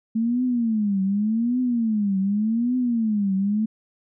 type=tone with vibrato; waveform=sine; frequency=220 Hz; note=A3; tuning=in tune; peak=-19 dBFS; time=0.15-3.66 s; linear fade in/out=10 ms; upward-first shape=triangle; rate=0.86 Hz; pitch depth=260 cents each way; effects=none